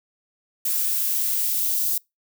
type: noise with high-pass filter sweep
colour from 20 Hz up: violet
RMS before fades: -23 dBFS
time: 0.65-1.98 s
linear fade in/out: 5 ms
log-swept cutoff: 650 to 4500 Hz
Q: 0.93
effects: noise-tail reverb RT60 0.2 s tail -25 dB re dry